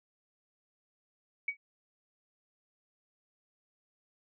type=tone with exponential decay; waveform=sine; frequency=2259 Hz; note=C#7; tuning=32 cents sharp; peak=-26 dBFS; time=1.48-1.57 s; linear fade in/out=5 ms; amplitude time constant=19 ms; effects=none